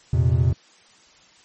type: chord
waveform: triangle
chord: F suspended fourth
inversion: none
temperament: equal with one note detuned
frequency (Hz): 85.26 / 116.54 / 130.81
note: F2 / Bb2 / C3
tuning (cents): -41 / 0 / 0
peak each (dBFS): -18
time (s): 0.13-0.53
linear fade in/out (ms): 5
effects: white hiss -53 dBFS RMS until 1.44 s + MP3 32 kbps